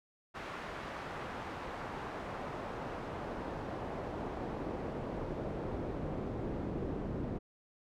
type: noise with band-pass filter sweep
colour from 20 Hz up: brown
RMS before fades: -40 dBFS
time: 0.34-7.39 s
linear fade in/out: 20 ms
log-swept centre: 1500 to 310 Hz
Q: 0.8
effects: none